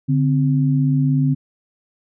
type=tone pair together; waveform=sine; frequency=144.3 / 260.7 Hz; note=D3 / C4; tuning=-30 / -6 cents; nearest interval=minor seventh; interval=1024 cents; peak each=-15 / -19 dBFS; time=0.08-1.35 s; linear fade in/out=20 ms; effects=none